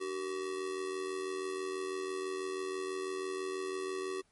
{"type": "tone with amplitude modulation", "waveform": "square", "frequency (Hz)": 379.6, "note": "F#4", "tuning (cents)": 44, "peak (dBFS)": -33, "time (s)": [0, 4.22], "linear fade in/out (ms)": 20, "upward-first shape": "sine", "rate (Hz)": 86.1, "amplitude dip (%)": 65, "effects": ["pink hiss -72 dBFS RMS until 4.31 s", "MP3 48 kbps"]}